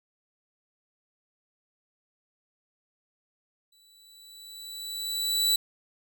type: tone with exponential growth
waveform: sawtooth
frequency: 3951 Hz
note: B7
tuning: in tune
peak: -17 dBFS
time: 3.72-5.56 s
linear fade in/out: 5 ms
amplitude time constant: 400 ms
effects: none